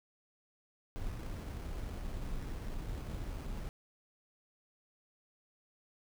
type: noise with sample-and-hold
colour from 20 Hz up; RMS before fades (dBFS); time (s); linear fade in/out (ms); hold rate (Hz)
brown; -40; 0.96-3.69; 0; 3675
effects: none

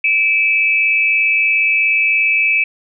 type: tone pair together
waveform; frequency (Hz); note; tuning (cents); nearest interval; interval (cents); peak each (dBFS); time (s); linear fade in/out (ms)
sine; 2329 / 2592; D7 / E7; -15 / -30; major second; 185; -14; 0.04-2.64; 5
effects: none

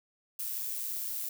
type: noise with amplitude modulation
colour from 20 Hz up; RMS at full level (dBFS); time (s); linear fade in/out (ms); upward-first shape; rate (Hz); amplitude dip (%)
violet; -34; 0.39-1.29; 5; sine; 118; 40
effects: none

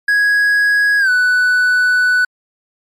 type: tone with pitch glide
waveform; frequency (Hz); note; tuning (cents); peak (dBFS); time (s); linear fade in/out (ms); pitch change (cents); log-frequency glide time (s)
triangle; 1661.2 to 1488.5; G#6 to F#6; 0 to +10; -8; 0.08-2.25; 5; -190; 0.99-1.1
effects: MP3 96 kbps

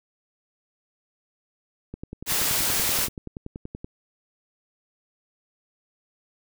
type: click train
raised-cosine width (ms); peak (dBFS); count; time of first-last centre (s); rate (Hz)
3; -22; 21; 1.94-3.845; 10.5
type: noise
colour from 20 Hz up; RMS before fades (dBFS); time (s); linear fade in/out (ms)
white; -24; 2.26-3.09; 50
effects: none

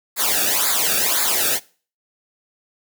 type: noise with flanger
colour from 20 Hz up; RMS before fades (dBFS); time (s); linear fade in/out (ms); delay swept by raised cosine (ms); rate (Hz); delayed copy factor
white; -19; 0.16-1.6; 50; 0.34 to 0.99; 1.9; -0.9
effects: noise-tail reverb RT60 0.4 s tail -22 dB re dry

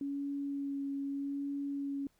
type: tone with vibrato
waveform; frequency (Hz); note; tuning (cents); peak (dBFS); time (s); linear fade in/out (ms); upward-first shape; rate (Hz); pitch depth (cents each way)
sine; 279.7; C#4; +16; -34; 0.01-2.07; 2; sine; 0.81; 13
effects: pink hiss -73 dBFS RMS until 2.19 s

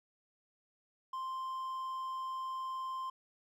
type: tone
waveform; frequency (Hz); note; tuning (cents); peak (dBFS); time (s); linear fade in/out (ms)
triangle; 1046.5; C6; 0; -35; 1.13-3.1; 5
effects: none

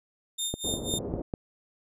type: tone with tremolo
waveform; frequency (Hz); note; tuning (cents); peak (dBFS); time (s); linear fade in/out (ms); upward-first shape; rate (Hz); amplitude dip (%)
20% pulse; 3637; A#7; -43; -22; 0.38-0.99; 10; sine; 4; 90
type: click train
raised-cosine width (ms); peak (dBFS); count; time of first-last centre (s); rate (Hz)
2; -17; 5; 0.54-1.338; 5.01
type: low-pass noise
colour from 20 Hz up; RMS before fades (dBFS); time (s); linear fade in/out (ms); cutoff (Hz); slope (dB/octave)
white; -35; 0.64-1.22; 5; 540; 24
effects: none

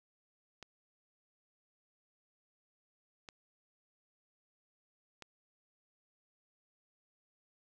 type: clicks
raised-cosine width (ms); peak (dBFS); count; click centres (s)
0.2; -30; 3; 0.627 / 3.288 / 5.223
effects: 11-bit

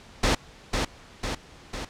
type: noise with echo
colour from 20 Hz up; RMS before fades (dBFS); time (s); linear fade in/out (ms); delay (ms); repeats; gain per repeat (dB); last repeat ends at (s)
pink; -21; 0.23-0.35; 5; 500; 3; -4; 1.85
effects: pink hiss -49 dBFS RMS until 1.89 s + low-pass 6000 Hz 12 dB/octave

